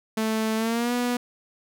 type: tone with pitch glide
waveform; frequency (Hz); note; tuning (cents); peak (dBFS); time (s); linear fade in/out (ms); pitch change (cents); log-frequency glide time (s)
sawtooth; 220 to 244.1; A3 to B3; 0 to -20; -19; 0.17-1.17; 5; +180; 0.56-0.93
effects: none